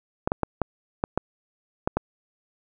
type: clicks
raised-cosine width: 1 ms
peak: -8 dBFS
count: 8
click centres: 0.275 / 0.319 / 0.433 / 0.617 / 1.039 / 1.176 / 1.875 / 1.97 s
effects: none